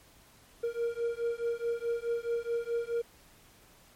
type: beating tone pair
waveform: triangle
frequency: 466.2 / 470.9 Hz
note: A#4 / A#4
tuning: 0 / +18 cents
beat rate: 4.7 Hz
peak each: -31 dBFS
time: 0.63-3.02 s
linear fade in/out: 10 ms
effects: pink hiss -59 dBFS RMS until 3.95 s + MP3 64 kbps